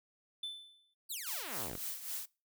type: tone with exponential decay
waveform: triangle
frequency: 3520 Hz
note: A7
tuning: in tune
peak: -34 dBFS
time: 0.43-0.94 s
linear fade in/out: 5 ms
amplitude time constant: 110 ms
type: exponential sweep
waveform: 5% pulse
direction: down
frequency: 4700 to 36.71 Hz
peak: -31 dBFS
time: 1.09-1.78 s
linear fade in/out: 20 ms
type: noise with tremolo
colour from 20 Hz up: blue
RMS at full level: -39 dBFS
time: 1.26-2.26 s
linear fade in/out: 10 ms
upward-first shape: sine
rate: 3.7 Hz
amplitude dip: 65%
effects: noise-tail reverb RT60 0.3 s tail -23 dB re dry